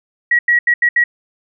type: tone bursts at uneven times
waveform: sine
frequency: 1915 Hz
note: A#6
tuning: 46 cents sharp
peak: -9 dBFS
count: 5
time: 0.31-0.39 / 0.48-0.59 / 0.67-0.74 / 0.82-0.89 / 0.96-1.04 s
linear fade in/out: 5 ms
effects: none